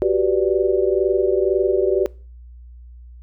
sine chord, G major seventh, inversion third, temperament equal, 370 / 392 / 493.9 / 587.3 Hz, F#4 / G4 / B4 / D5, 0 / 0 / 0 / 0 cents, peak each -19 / -19 / -23 / -23 dBFS, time 0.02-2.06 s, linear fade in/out 0 ms, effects noise-tail reverb RT60 0.4 s tail -24 dB re dry + added 60 Hz sine -38 dBFS peak until 3.22 s

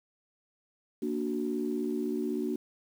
sine chord, Bb augmented, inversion none, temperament equal, 233.1 / 293.7 / 370 Hz, Bb3 / D4 / F#4, 0 / 0 / 0 cents, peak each -33 dBFS, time 1.02-2.56 s, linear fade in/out 5 ms, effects tanh soft clip ceiling -19 dBFS + 9-bit

